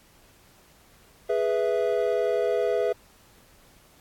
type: chord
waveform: triangle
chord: E major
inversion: first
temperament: equal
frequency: 415.3 / 493.9 / 659.3 Hz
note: G#4 / B4 / E5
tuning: 0 / 0 / 0 cents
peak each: -24 / -24 / -25 dBFS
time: 1.29-2.93 s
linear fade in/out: 10 ms
effects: pink hiss -57 dBFS RMS until 4 s + AAC 64 kbps